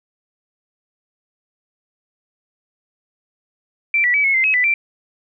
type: tone with pitch steps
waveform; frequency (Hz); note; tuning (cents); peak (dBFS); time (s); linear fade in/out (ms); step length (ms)
sine; 2344 / 1953 / 2290 / 2184 / 2078 / 2557 / 1988 / 2350; D7 / B6 / D7 / C#7 / C7 / D#7 / B6 / D7; -4 / -20 / -44 / -26 / -12 / +47 / +11 / +1; -13; 3.94-4.74; 2; 100
effects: none